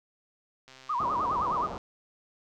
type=click train; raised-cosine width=0.2 ms; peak=-33 dBFS; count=145; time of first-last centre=0.68-1.779 s; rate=131 Hz
type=tone with vibrato; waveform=sine; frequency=1091 Hz; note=C#6; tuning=28 cents flat; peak=-26 dBFS; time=0.89-1.67 s; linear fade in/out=10 ms; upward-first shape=sine; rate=9.6 Hz; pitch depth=250 cents each way
type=low-pass noise; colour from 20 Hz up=white; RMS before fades=-37 dBFS; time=1-1.78 s; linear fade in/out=5 ms; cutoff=1200 Hz; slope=48 dB/octave
effects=none